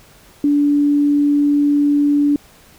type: tone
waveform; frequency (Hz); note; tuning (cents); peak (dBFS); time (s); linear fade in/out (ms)
sine; 289.5; D4; -25; -11; 0.44-2.36; 2
effects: pink hiss -47 dBFS RMS until 2.78 s